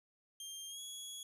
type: tone with pitch glide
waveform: 20% pulse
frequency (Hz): 3190 to 3347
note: G7 to G#7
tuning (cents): +30 to +13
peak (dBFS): -39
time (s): 0.4-1.23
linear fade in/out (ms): 2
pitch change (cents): +83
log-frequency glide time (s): 0.68-0.8
effects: none